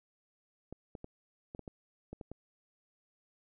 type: clicks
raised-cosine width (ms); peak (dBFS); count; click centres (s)
2; -30; 9; 0.726 / 0.952 / 1.044 / 1.549 / 1.593 / 1.678 / 2.13 / 2.212 / 2.316
effects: none